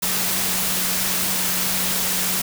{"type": "tone in noise", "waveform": "sine", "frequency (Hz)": 185, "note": "F#3", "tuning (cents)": 0, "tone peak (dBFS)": -33, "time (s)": [0.02, 2.42], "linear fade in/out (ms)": 10, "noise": "white", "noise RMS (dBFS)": -22, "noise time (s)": [0.02, 2.42], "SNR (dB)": -14, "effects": []}